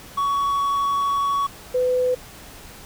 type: tone pair in turn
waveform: triangle / sine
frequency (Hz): 1122 / 502.3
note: C#6 / B4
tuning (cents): +21 / +29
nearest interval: octave + major second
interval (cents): 1392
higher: first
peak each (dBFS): -17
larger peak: neither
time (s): 0.17-1.47 / 1.74-2.15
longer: first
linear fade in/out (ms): 10
effects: pink hiss -42 dBFS RMS until 2.85 s